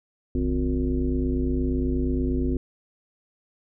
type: tone with frequency modulation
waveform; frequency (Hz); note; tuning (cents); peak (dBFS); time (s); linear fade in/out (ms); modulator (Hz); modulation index
sine; 161.1; E3; -39; -21; 0.35-2.57; 2; 97.9; 2
effects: none